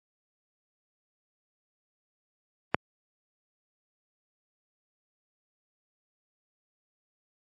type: click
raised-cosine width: 0.5 ms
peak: -5 dBFS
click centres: 2.745 s
effects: high-pass 100 Hz 12 dB/octave + AAC 32 kbps